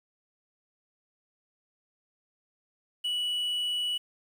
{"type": "tone with quantisation", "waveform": "triangle", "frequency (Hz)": 2945, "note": "F#7", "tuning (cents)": -9, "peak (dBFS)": -26, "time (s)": [3.04, 3.98], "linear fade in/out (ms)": 10, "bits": 9, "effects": []}